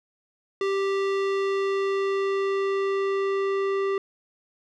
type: tone with low-pass filter sweep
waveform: square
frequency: 392 Hz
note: G4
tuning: in tune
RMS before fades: -25 dBFS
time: 0.61-3.98 s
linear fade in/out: 2 ms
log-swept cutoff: 3900 to 2200 Hz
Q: 0.74
effects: none